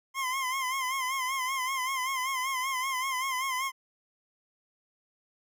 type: tone with vibrato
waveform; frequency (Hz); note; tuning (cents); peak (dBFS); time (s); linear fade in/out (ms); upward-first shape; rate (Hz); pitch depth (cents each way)
25% pulse; 1046.5; C6; 0; -25; 0.14-3.72; 50; sine; 5.2; 72
effects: none